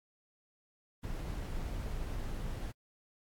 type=noise; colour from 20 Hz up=brown; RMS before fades=-38 dBFS; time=1.03-2.72 s; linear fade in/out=10 ms; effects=AAC 64 kbps

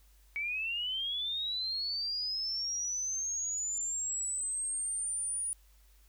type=linear sweep; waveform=sine; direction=up; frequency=2247 to 9700 Hz; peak=-32 dBFS; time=0.36-5.53 s; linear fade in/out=0 ms; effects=added 50 Hz sine -59 dBFS peak until 6.08 s + white hiss -68 dBFS RMS until 6.08 s

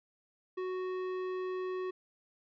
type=tone with tanh clipping; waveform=sine; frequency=370 Hz; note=F#4; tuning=in tune; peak=-36 dBFS; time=0.57-1.91 s; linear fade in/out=10 ms; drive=14 dB; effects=none

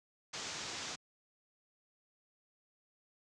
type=low-pass noise; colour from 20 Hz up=white; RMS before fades=-43 dBFS; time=0.33-0.96 s; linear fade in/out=10 ms; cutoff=7100 Hz; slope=48 dB/octave; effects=high-pass 80 Hz 12 dB/octave

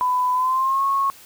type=tone with pitch glide; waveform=sine; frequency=1000 to 1096.8 Hz; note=B5 to C#6; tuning=+21 to -19 cents; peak=-17 dBFS; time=0.01-1.1 s; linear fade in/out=0 ms; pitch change=+160 cents; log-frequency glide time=0.33-0.84 s; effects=white hiss -46 dBFS RMS until 1.25 s

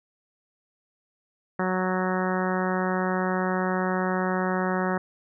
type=harmonic tone; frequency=185 Hz; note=F#3; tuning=in tune; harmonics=1 / 2 / 3 / 4 / 5 / 6 / 7 / 8 / 9 / 10; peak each=-27 / -30 / -32 / -33 / -34 / -35 / -35 / -36 / -37 / -37 dBFS; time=1.59-4.98 s; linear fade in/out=5 ms; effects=none

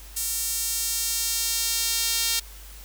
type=tone with high-pass filter sweep; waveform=sawtooth; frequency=460 Hz; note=A#4; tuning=23 cents flat; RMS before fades=-26 dBFS; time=0.16-2.4 s; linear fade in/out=10 ms; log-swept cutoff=7800 to 4100 Hz; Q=1; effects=added 50 Hz sine -42 dBFS peak until 2.84 s + white hiss -47 dBFS RMS until 2.84 s

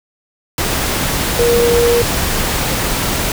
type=tone in noise; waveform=sine; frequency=474 Hz; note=A#4; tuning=29 cents sharp; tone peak=-10 dBFS; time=1.39-2.02 s; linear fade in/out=2 ms; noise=pink; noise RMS=-17 dBFS; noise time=0.58-3.32 s; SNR=+4 dB; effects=none

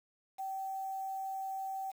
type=tone with quantisation; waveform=sine; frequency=771 Hz; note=G5; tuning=29 cents flat; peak=-36 dBFS; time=0.38-1.92 s; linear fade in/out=20 ms; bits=9; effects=none

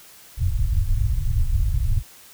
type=low-pass noise; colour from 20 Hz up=pink; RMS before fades=-20 dBFS; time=0.37-2.03 s; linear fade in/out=50 ms; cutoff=120 Hz; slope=48 dB/octave; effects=white hiss -47 dBFS RMS until 2.33 s

